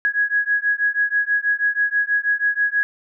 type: beating tone pair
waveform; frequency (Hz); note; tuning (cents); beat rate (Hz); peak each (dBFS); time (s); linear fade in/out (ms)
sine; 1661.2 / 1667.4; G#6 / G#6; 0 / +6; 6.2; -20; 0.05-2.83; 0
effects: none